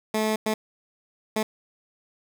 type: tone bursts at uneven times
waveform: 15% pulse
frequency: 216.9 Hz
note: A3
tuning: 25 cents flat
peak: -16 dBFS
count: 3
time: 0.14-0.36 / 0.46-0.54 / 1.36-1.43 s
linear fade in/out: 5 ms
effects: none